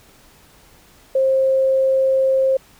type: tone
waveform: sine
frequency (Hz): 531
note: C5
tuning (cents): +25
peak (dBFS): -13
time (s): 1.15-2.57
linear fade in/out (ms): 5
effects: pink hiss -50 dBFS RMS until 2.79 s